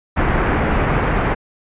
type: low-pass noise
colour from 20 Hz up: pink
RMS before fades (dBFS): -17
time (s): 0.16-1.35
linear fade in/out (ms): 20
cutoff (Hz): 2100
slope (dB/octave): 24
effects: resampled to 8000 Hz

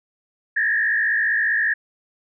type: tone with frequency modulation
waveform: sine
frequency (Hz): 1760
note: A6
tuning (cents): 0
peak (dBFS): -17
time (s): 0.56-1.74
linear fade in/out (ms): 10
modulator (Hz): 55.1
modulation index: 1.9
effects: none

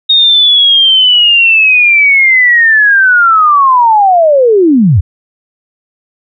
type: linear sweep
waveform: sine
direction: down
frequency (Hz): 3729 to 73.42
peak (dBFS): -3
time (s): 0.09-5.01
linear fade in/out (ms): 10
effects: none

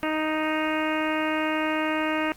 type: harmonic tone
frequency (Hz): 311.1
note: D#4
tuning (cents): 0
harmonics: 1 / 2 / 3 / 4 / 5 / 6 / 7 / 8 / 9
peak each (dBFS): -27 / -30 / -32 / -33 / -34 / -35 / -35 / -36 / -37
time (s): 0.03-2.32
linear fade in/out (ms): 0
effects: pink hiss -52 dBFS RMS until 2.36 s + Opus 32 kbps

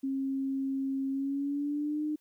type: tone with pitch glide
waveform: sine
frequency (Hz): 270 to 303.1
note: C#4 to D#4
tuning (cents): -45 to -45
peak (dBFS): -29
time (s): 0.03-2.16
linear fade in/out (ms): 10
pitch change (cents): +200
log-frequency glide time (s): 1.11-2.03
effects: white hiss -73 dBFS RMS until 2.2 s

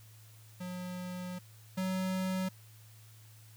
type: tone pair in turn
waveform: square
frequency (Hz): 180.7 / 186.96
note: F#3 / F#3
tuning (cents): -41 / +18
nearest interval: minor second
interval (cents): 59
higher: second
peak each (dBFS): -39 / -32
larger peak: second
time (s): 0.6-1.39 / 1.77-2.49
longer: first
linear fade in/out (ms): 10
effects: added 109 Hz sine -54 dBFS peak until 3.56 s + white hiss -61 dBFS RMS until 3.56 s

